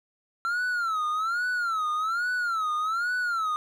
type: tone with vibrato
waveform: triangle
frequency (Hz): 1349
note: E6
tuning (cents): +40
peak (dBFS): -23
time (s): 0.45-3.56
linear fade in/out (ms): 0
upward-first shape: sine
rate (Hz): 1.2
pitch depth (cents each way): 170
effects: none